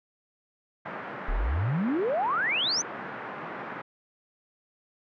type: band-pass noise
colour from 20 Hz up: white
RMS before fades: -38 dBFS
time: 0.85-3.82 s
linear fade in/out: 10 ms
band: 140 to 1700 Hz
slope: 24 dB/octave
type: exponential sweep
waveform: sine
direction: up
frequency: 30.87 to 6360 Hz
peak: -24 dBFS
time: 1.28-2.82 s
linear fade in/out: 10 ms
effects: none